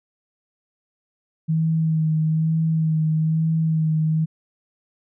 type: tone with vibrato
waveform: sine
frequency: 159 Hz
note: D#3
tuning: 38 cents sharp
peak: -17 dBFS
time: 1.48-4.26 s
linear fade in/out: 20 ms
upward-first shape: sine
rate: 1.1 Hz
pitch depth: 24 cents each way
effects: none